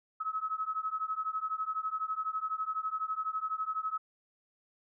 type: beating tone pair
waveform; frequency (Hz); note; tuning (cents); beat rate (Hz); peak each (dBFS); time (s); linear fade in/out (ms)
sine; 1280 / 1292; D#6 / E6; +49 / -35; 12; -35 / -35; 0.2-3.98; 10
effects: none